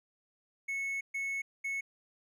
triangle tone bursts at uneven times, 2200 Hz, C#7, 14 cents flat, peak -31 dBFS, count 3, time 0.68-1.01 / 1.14-1.42 / 1.64-1.81 s, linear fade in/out 10 ms, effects none

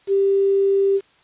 sine tone with quantisation, 393.2 Hz, G4, 5 cents sharp, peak -14 dBFS, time 0.07-1.01 s, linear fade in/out 50 ms, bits 7, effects white hiss -56 dBFS RMS until 1.23 s + resampled to 8000 Hz

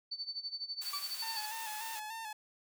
sine tone with tremolo, 4523 Hz, C#8, 34 cents sharp, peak -35 dBFS, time 0.11-1.46 s, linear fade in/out 10 ms, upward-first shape sine, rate 12 Hz, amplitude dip 85%
white high-pass noise, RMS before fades -45 dBFS, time 0.81-2 s, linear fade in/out 10 ms, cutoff 860 Hz, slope 12 dB/octave
40% pulse tone with exponential decay, 1156 Hz, D6, 28 cents flat, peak -35 dBFS, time 0.93-1.13 s, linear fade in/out 5 ms, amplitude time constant 42 ms
sawtooth tone with vibrato, 878 Hz, A5, 4 cents flat, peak -37 dBFS, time 1.22-2.33 s, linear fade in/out 5 ms, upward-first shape square, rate 3.4 Hz, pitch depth 47 cents each way
effects none

